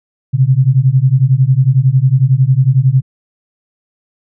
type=beating tone pair; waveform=sine; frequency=126 / 137 Hz; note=B2 / C#3; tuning=+35 / -20 cents; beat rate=11 Hz; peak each=-10 dBFS; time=0.33-3.02 s; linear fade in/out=20 ms; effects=none